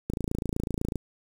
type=click train; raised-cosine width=3 ms; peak=-16 dBFS; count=25; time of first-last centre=0.1-0.957 s; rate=28 Hz; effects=7-bit